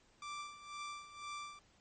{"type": "tone with tremolo", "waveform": "sawtooth", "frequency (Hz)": 1174.7, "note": "D6", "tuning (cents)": 0, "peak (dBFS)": -38, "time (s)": [0.22, 1.59], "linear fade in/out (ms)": 2, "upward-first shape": "sine", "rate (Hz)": 2, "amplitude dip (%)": 75, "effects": ["pink hiss -69 dBFS RMS until 1.8 s", "MP3 32 kbps"]}